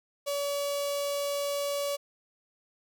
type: tone with notch filter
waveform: sawtooth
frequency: 569 Hz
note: C#5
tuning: 45 cents sharp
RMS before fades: -31 dBFS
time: 0.26-1.97 s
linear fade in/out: 20 ms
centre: 1600 Hz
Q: 0.92
effects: none